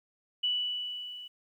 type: tone with level ramp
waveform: sine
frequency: 2960 Hz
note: F#7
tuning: in tune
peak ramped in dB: -25 to -42 dBFS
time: 0.43-1.28 s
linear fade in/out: 10 ms
effects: 11-bit